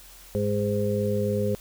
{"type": "harmonic tone", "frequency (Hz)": 103.1, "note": "G#2", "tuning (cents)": -12, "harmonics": [1, 2, 4, 5], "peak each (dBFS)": [-28, -28, -28, -28], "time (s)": [0.35, 1.55], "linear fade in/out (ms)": 0, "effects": ["added 44 Hz sine -51 dBFS peak until 1.6 s", "white hiss -49 dBFS RMS until 1.6 s"]}